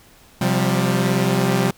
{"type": "chord", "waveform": "sawtooth", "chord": "C suspended fourth", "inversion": "none", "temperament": "equal with one note detuned", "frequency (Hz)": [130.81, 177.56, 196], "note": ["C3", "F3", "G3"], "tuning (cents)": [0, 29, 0], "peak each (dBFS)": -17, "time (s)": [0.41, 1.71], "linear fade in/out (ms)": 5, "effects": ["pink hiss -50 dBFS RMS until 1.77 s"]}